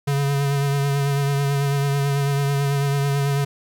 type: tone with vibrato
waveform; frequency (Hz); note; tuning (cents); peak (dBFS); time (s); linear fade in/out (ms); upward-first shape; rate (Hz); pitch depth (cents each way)
square; 140.5; C#3; +24; -19; 0.07-3.45; 10; triangle; 9.1; 30
effects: 10-bit

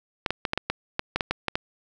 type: clicks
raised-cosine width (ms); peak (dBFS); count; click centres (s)
0.3; -8; 12; 0.262 / 0.306 / 0.452 / 0.534 / 0.576 / 0.7 / 0.994 / 1.16 / 1.208 / 1.31 / 1.483 / 1.555
effects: none

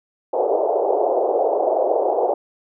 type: band-pass noise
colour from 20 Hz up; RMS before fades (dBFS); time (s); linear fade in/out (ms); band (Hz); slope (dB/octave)
white; -19; 0.33-2.34; 5; 380 to 760; 48
effects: none

